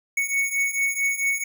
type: beating tone pair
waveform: square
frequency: 2217 / 2221.5 Hz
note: C#7 / C#7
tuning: 0 / +3 cents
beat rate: 4.5 Hz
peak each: -27 / -24 dBFS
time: 0.17-1.44 s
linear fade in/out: 5 ms
effects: none